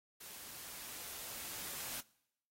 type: noise with level ramp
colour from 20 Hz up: white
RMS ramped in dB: -51 to -43 dBFS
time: 0.2-2.01 s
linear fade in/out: 10 ms
effects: noise-tail reverb RT60 0.8 s tail -23 dB re dry + AAC 48 kbps